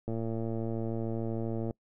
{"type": "click train", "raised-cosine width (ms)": 2, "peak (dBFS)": -22, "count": 185, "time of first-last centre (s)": [0.08, 1.708], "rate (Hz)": 113, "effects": ["noise-tail reverb RT60 0.1 s tail -24 dB re dry"]}